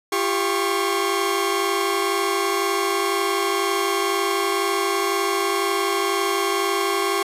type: tone cluster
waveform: sawtooth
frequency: 344.8 / 396.8 / 1058 / 1100 Hz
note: F4 / G4 / C6 / C#6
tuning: -22 / +21 / +19 / -14 cents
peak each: -23 / -19 / -27 / -21 dBFS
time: 0.12-7.23 s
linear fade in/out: 5 ms
effects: resampled to 32000 Hz